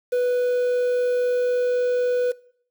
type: tone with quantisation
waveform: triangle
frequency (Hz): 493.9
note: B4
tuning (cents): 0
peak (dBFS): -16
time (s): 0.12-2.32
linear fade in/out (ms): 10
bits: 7
effects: noise-tail reverb RT60 0.6 s tail -22 dB re dry